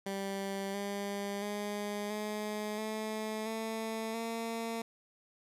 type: tone with pitch steps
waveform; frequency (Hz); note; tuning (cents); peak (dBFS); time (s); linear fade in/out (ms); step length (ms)
15% pulse; 196 / 201 / 206.2 / 211.5 / 217 / 222.6 / 228.3; G3 / G3 / G#3 / G#3 / A3 / A3 / A#3; 0 / +44 / -12 / +32 / -24 / +20 / -36; -29; 0.06-4.82; 5; 680
effects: resampled to 32000 Hz + 11-bit